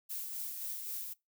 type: noise with tremolo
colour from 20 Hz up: violet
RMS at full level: -39 dBFS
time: 0.09-1.14 s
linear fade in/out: 20 ms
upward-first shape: sine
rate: 3.8 Hz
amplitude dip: 35%
effects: noise-tail reverb RT60 0.2 s tail -23 dB re dry